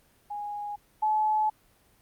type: tone pair in turn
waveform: sine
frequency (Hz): 826 / 858.9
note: G#5 / A5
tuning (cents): -10 / -42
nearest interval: minor second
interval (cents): 68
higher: second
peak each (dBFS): -32 / -22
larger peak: second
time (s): 0.3-0.76 / 1.02-1.5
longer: second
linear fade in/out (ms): 10
effects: pink hiss -63 dBFS RMS until 2.01 s + Opus 32 kbps